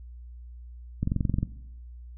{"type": "click train", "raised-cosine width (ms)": 5, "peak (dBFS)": -13, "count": 10, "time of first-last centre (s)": [1.03, 1.43], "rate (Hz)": 22.5, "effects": ["noise-tail reverb RT60 0.9 s tail -18 dB re dry", "added 60 Hz sine -41 dBFS peak until 2.17 s"]}